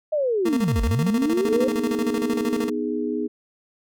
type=linear two-way sweep; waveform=sine; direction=down then up; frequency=631 to 42.51 to 533 Hz; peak=-19 dBFS; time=0.12-1.68 s; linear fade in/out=10 ms; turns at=0.82 s
type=tone with tremolo; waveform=30% pulse; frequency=229.4 Hz; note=A#3; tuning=28 cents flat; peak=-20 dBFS; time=0.45-2.7 s; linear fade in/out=10 ms; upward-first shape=square; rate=13 Hz; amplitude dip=70%
type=chord; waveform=sine; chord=G# minor; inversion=first; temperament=equal; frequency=246.9 / 311.1 / 415.3 Hz; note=B3 / D#4 / G#4; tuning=0 / 0 / 0 cents; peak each=-27 dBFS; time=1.44-3.28 s; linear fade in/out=20 ms
effects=none